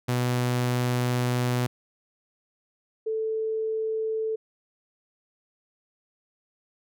sawtooth / sine tone pair in turn, 123.6 / 440.5 Hz, B2 / A4, +2 / +2 cents, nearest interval octave + minor seventh, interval 2200 cents, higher second, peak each -19 / -25 dBFS, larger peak first, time 0.08-1.67 / 3.06-4.36 s, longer first, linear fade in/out 10 ms, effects none

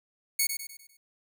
5% pulse tone with echo, 2217 Hz, C#7, in tune, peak -13 dBFS, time 0.39-0.47 s, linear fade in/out 5 ms, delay 100 ms, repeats 5, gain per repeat -7 dB, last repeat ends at 0.97 s, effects none

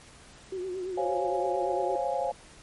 sine tone with vibrato, 369.8 Hz, F#4, 1 cent flat, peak -31 dBFS, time 0.52-1.96 s, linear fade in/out 5 ms, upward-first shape triangle, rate 8.8 Hz, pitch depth 78 cents each way
sine chord, Db major seventh, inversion third, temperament equal, 523.3 / 554.4 / 698.5 / 830.6 Hz, C5 / Db5 / F5 / Ab5, 0 / 0 / 0 / 0 cents, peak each -32 dBFS, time 0.97-2.32 s, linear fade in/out 10 ms
effects pink hiss -52 dBFS RMS until 2.62 s + MP3 48 kbps

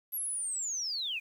sine linear sweep, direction down, 11750 to 2349 Hz, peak -32 dBFS, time 0.12-1.2 s, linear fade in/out 20 ms, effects 10-bit

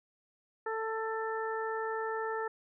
harmonic tone, 443.7 Hz, A4, 14 cents sharp, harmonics 1 / 2 / 3 / 4, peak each -35 / -38 / -40 / -41 dBFS, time 0.66-2.48 s, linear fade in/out 5 ms, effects none

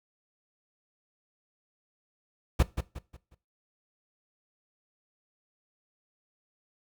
brown noise with echo, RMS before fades -21 dBFS, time 2.59-2.63 s, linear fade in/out 10 ms, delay 180 ms, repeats 4, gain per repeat -9 dB, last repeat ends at 3.35 s, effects noise-tail reverb RT60 0.3 s tail -19 dB re dry

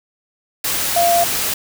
sine tone in noise, 690 Hz, F5, 21 cents flat, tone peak -12 dBFS, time 0.96-1.24 s, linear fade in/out 5 ms, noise white, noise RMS -20 dBFS, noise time 0.64-1.54 s, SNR +5 dB, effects none

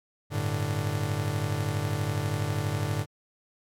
45% pulse chord, G suspended second, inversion none, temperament just, 98 / 110.25 / 147 Hz, G2 / A2 / D3, 0 / +4 / +2 cents, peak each -31 dBFS, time 0.3-3.06 s, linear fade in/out 50 ms, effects MP3 64 kbps

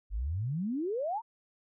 sine exponential sweep, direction up, 45.76 to 961 Hz, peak -30 dBFS, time 0.1-1.22 s, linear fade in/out 50 ms, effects none

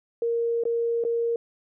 sine tone with dropouts, 466.2 Hz, A#4, in tune, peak -22 dBFS, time 0.22-1.36 s, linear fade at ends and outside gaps 2 ms, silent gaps 0.637-0.653 / 1.039-1.049 s, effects none

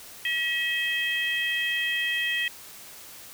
harmonic tone, 641 Hz, E5, 49 cents flat, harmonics 3 / 4 / 5, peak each -27 / -30 / -30 dBFS, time 0.25-2.48 s, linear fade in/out 2 ms, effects white hiss -45 dBFS RMS until 3.33 s

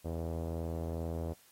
sawtooth tone with low-pass filter, 82.41 Hz, E2, in tune, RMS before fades -37 dBFS, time 0.04-1.34 s, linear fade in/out 20 ms, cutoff 570 Hz, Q 2.3, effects white hiss -63 dBFS RMS until 1.51 s + AAC 48 kbps

